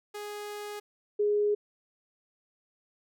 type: tone pair in turn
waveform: sawtooth / sine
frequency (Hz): 415.1 / 415.1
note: G#4 / G#4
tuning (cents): -1 / -1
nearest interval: unison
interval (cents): 0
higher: neither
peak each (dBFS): -33 / -23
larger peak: second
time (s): 0.14-0.8 / 1.19-1.55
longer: first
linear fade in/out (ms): 10
effects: none